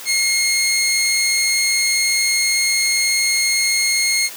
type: tone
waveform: 15% pulse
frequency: 2151 Hz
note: C7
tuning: 47 cents sharp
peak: -9 dBFS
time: 0.05-4.3 s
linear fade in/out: 50 ms
effects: white hiss -34 dBFS RMS until 4.36 s + high-pass 300 Hz 12 dB/octave

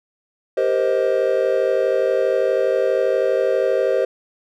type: chord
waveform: triangle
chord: C minor seventh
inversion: second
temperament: just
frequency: 392.4 / 470.9 / 523.3 / 627.9 Hz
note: G4 / Bb4 / C5 / Eb5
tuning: +2 / +18 / 0 / +16 cents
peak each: -20 / -21 / -17 / -21 dBFS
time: 0.57-4.05 s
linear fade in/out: 5 ms
effects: none

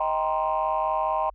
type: chord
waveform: sine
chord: C minor seventh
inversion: first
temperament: just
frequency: 627.9 / 784.9 / 941.9 / 1046.5 Hz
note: Eb5 / G5 / Bb5 / C6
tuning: +16 / +2 / +18 / 0 cents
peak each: -27 dBFS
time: 0-1.3 s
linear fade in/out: 5 ms
effects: tanh soft clip ceiling -15 dBFS + added 47 Hz sine -47 dBFS peak until 1.34 s

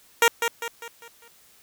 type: tone with echo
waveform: 10% pulse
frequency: 466.2 Hz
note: A#4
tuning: in tune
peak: -6 dBFS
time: 0.22-0.28 s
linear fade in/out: 2 ms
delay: 200 ms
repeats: 5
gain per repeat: -7 dB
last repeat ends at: 1.28 s
effects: white hiss -56 dBFS RMS until 1.62 s

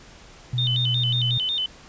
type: tone with pitch glide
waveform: sine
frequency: 123.47 to 121.77 Hz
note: B2 to B2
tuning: 0 to -24 cents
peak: -22 dBFS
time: 0.53-1.38 s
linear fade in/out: 5 ms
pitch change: -24 cents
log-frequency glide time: 0.69-1.12 s
type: tone with vibrato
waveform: sine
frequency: 3322 Hz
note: G#7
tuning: in tune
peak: -22 dBFS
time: 0.58-1.66 s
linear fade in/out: 2 ms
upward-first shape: square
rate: 5.5 Hz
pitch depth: 160 cents each way
effects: pink hiss -47 dBFS RMS until 1.88 s + resampled to 16000 Hz

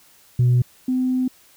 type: tone pair in turn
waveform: sine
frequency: 123.47 / 255.5 Hz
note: B2 / C4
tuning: 0 / -41 cents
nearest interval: octave + minor second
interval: 1259 cents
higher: second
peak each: -11 / -17 dBFS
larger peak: first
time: 0.39-0.62 / 0.88-1.28 s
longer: second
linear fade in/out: 5 ms
effects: tanh soft clip ceiling -11 dBFS + white hiss -53 dBFS RMS until 1.56 s

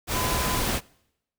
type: tone in noise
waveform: sine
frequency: 1010 Hz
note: B5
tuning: 39 cents sharp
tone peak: -31 dBFS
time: 0.12-0.63 s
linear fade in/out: 50 ms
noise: pink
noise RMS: -26 dBFS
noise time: 0.07-0.81 s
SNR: -8 dB
effects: noise-tail reverb RT60 0.8 s tail -24 dB re dry

